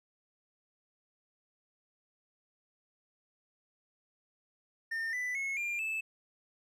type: tone with pitch steps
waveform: triangle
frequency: 1814 / 1989.6 / 2182 / 2394 / 2625 Hz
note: A#6 / B6 / C#7 / D7 / E7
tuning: -48 / +12 / -28 / +33 / -8 cents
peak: -31 dBFS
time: 4.91-6.01 s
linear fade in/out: 10 ms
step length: 220 ms
effects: none